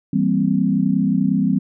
sine chord, C dominant seventh, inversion first, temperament equal, 164.81 / 196 / 233.1 / 261.6 Hz, E3 / G3 / Bb3 / C4, 0 / 0 / 0 / 0 cents, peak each -22 / -18 / -23 / -20 dBFS, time 0.13-1.59 s, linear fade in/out 5 ms, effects none

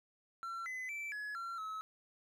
triangle tone with pitch steps, 1355 / 2024 / 2328 / 1691 / 1365 / 1290 Hz, E6 / B6 / D7 / G#6 / F6 / E6, +47 / +42 / -16 / +31 / -40 / -38 cents, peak -38 dBFS, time 0.43-1.81 s, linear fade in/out 0 ms, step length 230 ms, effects none

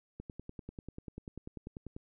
click train, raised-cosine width 3 ms, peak -30 dBFS, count 19, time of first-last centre 0.2-1.965 s, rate 10.2 Hz, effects none

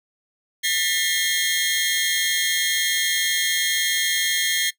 sawtooth tone cluster, 1790 / 1970 / 2131 / 3237 / 4201 Hz, A6 / B6 / C7 / G#7 / C8, +29 / -5 / +31 / -45 / +6 cents, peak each -24 / -25 / -24 / -19 / -28 dBFS, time 0.63-4.71 s, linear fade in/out 20 ms, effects noise-tail reverb RT60 0.1 s tail -19 dB re dry

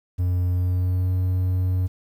triangle tone with pitch glide, 89.7 to 91.8 Hz, F2 to F#2, +47 to -13 cents, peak -17 dBFS, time 0.18-1.88 s, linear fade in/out 20 ms, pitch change +40 cents, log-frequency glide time 0.46-1.11 s, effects 9-bit

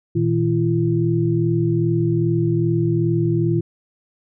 sine tone cluster, 116.8 / 159.3 / 339.9 Hz, A#2 / D#3 / F4, +4 / +41 / -47 cents, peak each -20 dBFS, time 0.15-3.61 s, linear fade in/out 10 ms, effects none

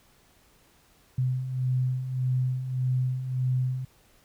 sine beating tone pair, 126.6 / 128.3 Hz, B2 / C3, +43 / -34 cents, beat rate 1.7 Hz, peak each -32 / -25 dBFS, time 1.18-3.85 s, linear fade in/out 5 ms, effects pink hiss -61 dBFS RMS until 4.24 s

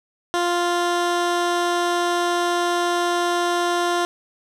15% pulse tone with low-pass filter, 349.2 Hz, F4, in tune, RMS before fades -21 dBFS, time 0.34-4.05 s, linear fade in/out 0 ms, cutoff 9500 Hz, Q 0.63, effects none

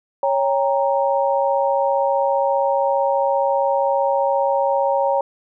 sine chord, G diminished, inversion second, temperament equal with one note detuned, 554.4 / 797.2 / 932.3 Hz, Db5 / G5 / Bb5, 0 / +29 / 0 cents, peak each -18 / -22 / -21 dBFS, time 0.23-5.21 s, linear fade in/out 2 ms, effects none

